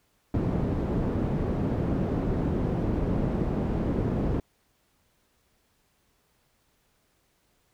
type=low-pass noise; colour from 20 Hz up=white; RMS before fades=-27 dBFS; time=0.34-4.4 s; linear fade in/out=2 ms; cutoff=280 Hz; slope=12 dB/octave; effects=pink hiss -69 dBFS RMS until 7.73 s